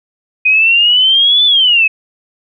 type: exponential two-way sweep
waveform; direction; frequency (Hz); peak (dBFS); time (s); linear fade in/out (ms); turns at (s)
sine; up then down; 2489 to 3528 to 2542; -6; 0.45-1.88; 10; 1.45
effects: none